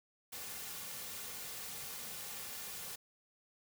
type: noise with comb filter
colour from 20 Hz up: white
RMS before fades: -45 dBFS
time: 0.32-2.96 s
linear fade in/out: 10 ms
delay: 3.1 ms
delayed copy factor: -0.5
effects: none